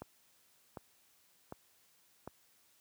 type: click train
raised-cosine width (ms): 1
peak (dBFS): -29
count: 4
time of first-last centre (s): 0.02-2.276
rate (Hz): 1.33
effects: white hiss -69 dBFS RMS until 2.8 s + high-pass 60 Hz 12 dB/octave